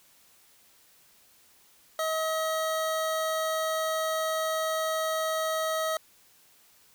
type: tone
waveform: 25% pulse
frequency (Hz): 637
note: D#5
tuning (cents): +41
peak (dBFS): -23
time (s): 1.99-5.97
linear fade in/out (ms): 2
effects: white hiss -60 dBFS RMS until 6.94 s